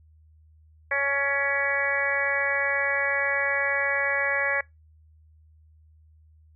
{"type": "harmonic tone with a mistuned harmonic", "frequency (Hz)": 279.1, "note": "C#4", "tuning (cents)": 12, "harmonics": [2, 3, 4, 5, 6, 7, 8], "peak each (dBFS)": [-30, -36, -34, -38, -27, -27, -31], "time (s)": [0.91, 4.61], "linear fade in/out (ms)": 5, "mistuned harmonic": 8, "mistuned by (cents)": 16, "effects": ["noise-tail reverb RT60 0.2 s tail -24 dB re dry", "added 78 Hz sine -53 dBFS peak until 6.55 s"]}